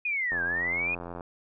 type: linear two-way sweep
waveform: sine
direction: down then up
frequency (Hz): 2500 to 1554 to 2500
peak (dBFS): -26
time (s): 0.05-0.95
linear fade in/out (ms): 5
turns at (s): 0.43
type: click train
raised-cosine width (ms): 1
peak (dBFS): -24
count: 78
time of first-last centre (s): 0.32-1.208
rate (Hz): 86.7
effects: none